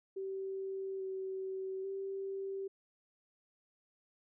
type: tone with pitch steps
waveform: sine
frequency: 385.6 / 380.9 / 389.2 Hz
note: G4 / G4 / G4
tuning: -28 / -50 / -12 cents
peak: -37 dBFS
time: 0.16-2.68 s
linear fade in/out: 10 ms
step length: 840 ms
effects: none